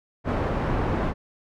pink low-pass noise, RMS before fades -25 dBFS, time 0.24-1.14 s, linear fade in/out 50 ms, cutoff 1200 Hz, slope 12 dB/octave, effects none

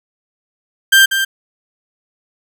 30% pulse tone with echo, 1578 Hz, G6, 11 cents sharp, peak -3 dBFS, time 0.92-1.06 s, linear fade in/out 10 ms, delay 190 ms, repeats 1, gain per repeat -8 dB, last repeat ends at 1.25 s, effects none

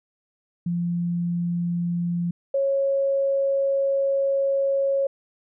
sine tone pair in turn, 173 / 549.2 Hz, F3 / C#5, -16 / -16 cents, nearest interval octave + minor sixth, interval 2000 cents, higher second, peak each -22 / -19 dBFS, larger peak second, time 0.66-2.31 / 2.54-5.07 s, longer second, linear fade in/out 5 ms, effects none

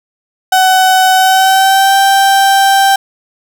35% pulse tone with pitch glide, 751 to 783.3 Hz, F#5 to G5, +26 to -2 cents, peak -4 dBFS, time 0.52-2.96 s, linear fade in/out 5 ms, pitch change +72 cents, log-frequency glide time 1.13-1.96 s, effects none

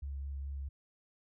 sine tone with vibrato, 69.3 Hz, C#2, in tune, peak -37 dBFS, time 0.02-0.69 s, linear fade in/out 10 ms, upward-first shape sine, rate 4.7 Hz, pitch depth 14 cents each way, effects none

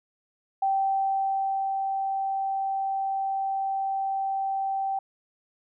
sine tone with ADSR envelope, 778 Hz, G5, 13 cents flat, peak -21 dBFS, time 0.62-4.99 s, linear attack 6 ms, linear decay 1100 ms, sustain -4 dB, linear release 4 ms, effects none

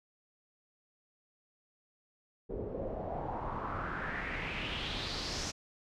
pink noise with low-pass filter sweep, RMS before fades -38 dBFS, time 2.49-5.52 s, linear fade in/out 20 ms, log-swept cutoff 410 to 6100 Hz, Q 3.8, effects none

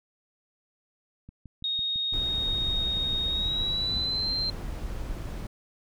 click train, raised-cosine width 5 ms, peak -32 dBFS, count 21, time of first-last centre 1.29-4.634 s, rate 5.98 Hz
sine tone with pitch glide, 3729 to 4138 Hz, A#7 to C8, 0 to -20 cents, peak -26 dBFS, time 1.64-4.5 s, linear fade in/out 2 ms, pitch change +180 cents, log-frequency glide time 3.27-4.3 s
brown noise, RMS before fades -34 dBFS, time 2.13-5.47 s, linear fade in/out 5 ms
effects none

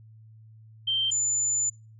sine tone pair in turn, 3136 / 7040 Hz, G7 / A8, 0 / 0 cents, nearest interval octave + major second, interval 1400 cents, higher second, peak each -23 dBFS, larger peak neither, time 0.87-1.11 / 1.11-1.7 s, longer second, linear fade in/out 10 ms, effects noise-tail reverb RT60 0.3 s tail -25 dB re dry + added 110 Hz sine -48 dBFS peak until 1.99 s

